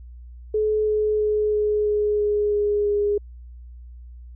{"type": "tone with pitch steps", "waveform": "sine", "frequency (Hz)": [428.4, 425.9, 423.5, 421, 418.6, 416.2, 413.8, 411.4], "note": ["A4", "G#4", "G#4", "G#4", "G#4", "G#4", "G#4", "G#4"], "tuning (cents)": [-46, 44, 34, 24, 14, 4, -6, -16], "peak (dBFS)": -18, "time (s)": [0.54, 3.18], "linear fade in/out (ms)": 5, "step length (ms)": 330, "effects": ["added 60 Hz sine -38 dBFS peak until 4.35 s"]}